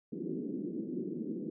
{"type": "band-pass noise", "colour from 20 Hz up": "white", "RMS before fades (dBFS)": -38, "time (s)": [0.12, 1.5], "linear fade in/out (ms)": 5, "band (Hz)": [170, 390], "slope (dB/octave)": 48, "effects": []}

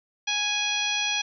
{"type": "harmonic tone", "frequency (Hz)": 830.6, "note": "G#5", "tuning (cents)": 0, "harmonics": [1, 2, 3, 4, 5, 6, 7], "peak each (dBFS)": [-35, -35, -28, -28, -35, -39, -33], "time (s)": [0.27, 1.22], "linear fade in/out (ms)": 10, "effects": []}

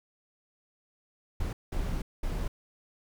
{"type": "noise bursts at uneven times", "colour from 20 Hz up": "brown", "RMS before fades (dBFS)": -31, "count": 3, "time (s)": [[1.4, 1.53], [1.72, 2.02], [2.23, 2.48]], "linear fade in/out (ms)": 5, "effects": []}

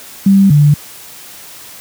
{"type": "tone pair in turn", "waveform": "sine", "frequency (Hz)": [196, 146.83], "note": ["G3", "D3"], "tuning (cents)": [0, 0], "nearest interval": "perfect fourth", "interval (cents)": 500, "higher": "first", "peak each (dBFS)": -4, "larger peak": "neither", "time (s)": [[0.26, 0.5], [0.5, 0.74]], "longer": "neither", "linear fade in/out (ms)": 5, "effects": ["white hiss -34 dBFS RMS until 1.8 s", "high-pass 60 Hz 12 dB/octave"]}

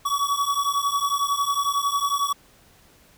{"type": "beating tone pair", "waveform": "square", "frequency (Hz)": [1127, 1138], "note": ["C#6", "C#6"], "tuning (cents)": [28, 45], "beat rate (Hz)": 11, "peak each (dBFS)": -25, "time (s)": [0.05, 2.33], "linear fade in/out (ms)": 10, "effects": ["pink hiss -55 dBFS RMS until 3.17 s"]}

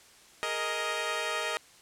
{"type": "chord", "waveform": "10% pulse", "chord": "Ab suspended second", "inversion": "none", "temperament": "equal with one note detuned", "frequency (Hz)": [415.3, 466.2, 625.1], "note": ["Ab4", "Bb4", "Eb5"], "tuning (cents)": [0, 0, 8], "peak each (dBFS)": [-30, -26, -24], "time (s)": [0.43, 1.57], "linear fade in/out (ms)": 0, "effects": ["white hiss -56 dBFS RMS until 1.81 s", "low-pass 9000 Hz 12 dB/octave"]}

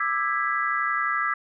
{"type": "chord", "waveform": "sine", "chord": "E dominant seventh", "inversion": "third", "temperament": "just", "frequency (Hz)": [1186.7, 1318.5, 1648.1, 1977.8], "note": ["D6", "E6", "G#6", "B6"], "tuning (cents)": [18, 0, -14, 2], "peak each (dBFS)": [-28, -27, -28, -29], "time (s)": [0, 1.34], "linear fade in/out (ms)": 5, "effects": []}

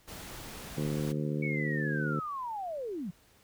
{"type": "noise", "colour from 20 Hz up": "pink", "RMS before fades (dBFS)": -44, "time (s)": [0.07, 1.13], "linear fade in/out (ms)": 20}
{"type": "harmonic tone", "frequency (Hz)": 74.8, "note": "D2", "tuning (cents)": 32, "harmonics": [2, 3, 4, 5, 6, 7], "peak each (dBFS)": [-32, -36, -38, -40, -42, -43], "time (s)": [0.77, 2.2], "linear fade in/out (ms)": 5}
{"type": "linear sweep", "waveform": "sine", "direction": "down", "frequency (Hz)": [2261, 155.56], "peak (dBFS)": -34, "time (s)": [1.42, 3.11], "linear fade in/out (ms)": 10}
{"effects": ["pink hiss -63 dBFS RMS until 3.43 s"]}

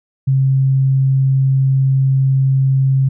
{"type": "tone", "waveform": "sine", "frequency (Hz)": 134.1, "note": "C3", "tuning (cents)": 43, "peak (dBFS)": -10, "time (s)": [0.27, 3.09], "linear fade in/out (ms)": 10, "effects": []}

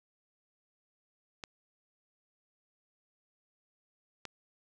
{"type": "clicks", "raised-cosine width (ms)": 0.2, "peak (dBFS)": -23, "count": 2, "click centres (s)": [1.438, 4.253], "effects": []}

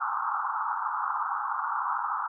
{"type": "band-pass noise", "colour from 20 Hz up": "white", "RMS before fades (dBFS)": -30, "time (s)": [0, 2.28], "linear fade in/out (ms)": 20, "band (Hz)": [820, 1400], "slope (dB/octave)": 96, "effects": []}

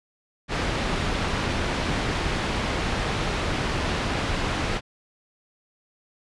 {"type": "low-pass noise", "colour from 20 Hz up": "pink", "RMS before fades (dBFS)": -26, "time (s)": [0.48, 4.81], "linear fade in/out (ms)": 50, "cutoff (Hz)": 3800, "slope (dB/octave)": 12, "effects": ["resampled to 24000 Hz"]}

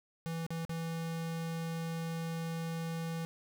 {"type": "tone with dropouts", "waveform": "square", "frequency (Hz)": 164.81, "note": "E3", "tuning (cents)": 0, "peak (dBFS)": -36, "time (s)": [0.26, 3.25], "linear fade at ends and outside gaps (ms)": 0, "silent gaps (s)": [[0.465, 0.505], [0.651, 0.694]], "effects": []}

